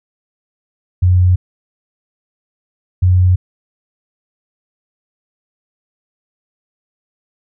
sine tone pair in turn, 90.6 / 91.12 Hz, F#2 / F#2, -36 / -26 cents, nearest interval unison, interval 10 cents, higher second, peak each -7 dBFS, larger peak neither, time 1.02-1.36 / 3.02-3.36 s, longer neither, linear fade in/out 10 ms, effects none

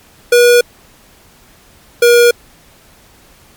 square tone pair in turn, 482.9 / 477.4 Hz, B4 / A#4, -39 / +41 cents, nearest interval unison, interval 20 cents, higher first, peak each -5 dBFS, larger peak neither, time 0.32-0.61 / 2.02-2.31 s, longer neither, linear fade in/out 5 ms, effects pink hiss -45 dBFS RMS until 3.56 s + MP3 96 kbps

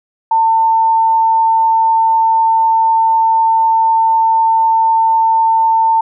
sine tone, 898 Hz, A5, 35 cents sharp, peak -8 dBFS, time 0.31-6.01 s, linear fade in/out 5 ms, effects none

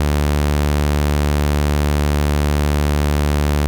sawtooth tone, 73.42 Hz, D2, in tune, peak -10 dBFS, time 0-3.67 s, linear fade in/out 0 ms, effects none

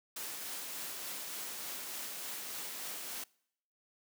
white noise with tremolo, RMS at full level -41 dBFS, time 0.16-3.24 s, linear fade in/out 5 ms, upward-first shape triangle, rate 3.4 Hz, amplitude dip 25%, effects noise-tail reverb RT60 0.7 s tail -25 dB re dry + high-pass 200 Hz 12 dB/octave

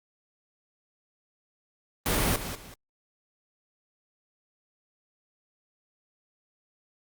pink noise with echo, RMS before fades -25 dBFS, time 2.06-2.36 s, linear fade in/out 0 ms, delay 190 ms, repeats 2, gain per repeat -11 dB, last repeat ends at 2.74 s, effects Opus 32 kbps

